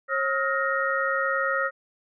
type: tone cluster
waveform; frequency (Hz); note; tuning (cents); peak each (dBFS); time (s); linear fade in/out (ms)
sine; 542 / 1275 / 1414 / 1862; C#5 / D#6 / F6 / A#6; -39 / +42 / +21 / -2; -28; 0.08-1.71; 50
effects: none